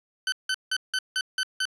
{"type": "tone bursts", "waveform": "20% pulse", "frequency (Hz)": 1521, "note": "F#6", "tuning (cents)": 47, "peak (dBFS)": -19, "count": 7, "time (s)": [0.27, 1.654], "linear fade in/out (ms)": 2, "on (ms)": 52, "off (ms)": 170, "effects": ["resampled to 24000 Hz"]}